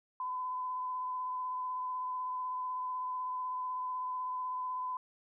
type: tone with vibrato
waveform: sine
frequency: 1011 Hz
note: B5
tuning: 40 cents sharp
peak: -34 dBFS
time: 0.2-4.97 s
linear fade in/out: 2 ms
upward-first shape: sine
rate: 16 Hz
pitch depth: 14 cents each way
effects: none